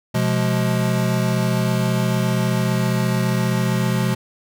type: chord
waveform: square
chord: F diminished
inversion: second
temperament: just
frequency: 125.72 / 174.61 / 209.5 Hz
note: Cb3 / F3 / Ab3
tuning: +31 / 0 / +15 cents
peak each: -21 / -23 / -24 dBFS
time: 0.14-4.15 s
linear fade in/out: 10 ms
effects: none